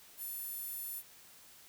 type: tone with high-pass filter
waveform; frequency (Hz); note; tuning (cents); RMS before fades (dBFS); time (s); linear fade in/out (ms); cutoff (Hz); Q
sawtooth; 880; A5; 0; -42; 0.17-1.03; 50; 12000; 2.8
effects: white hiss -58 dBFS RMS until 1.68 s